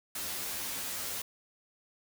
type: noise with comb filter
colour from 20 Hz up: white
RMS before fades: -37 dBFS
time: 0.15-1.22 s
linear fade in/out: 5 ms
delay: 11 ms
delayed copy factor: +1
effects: none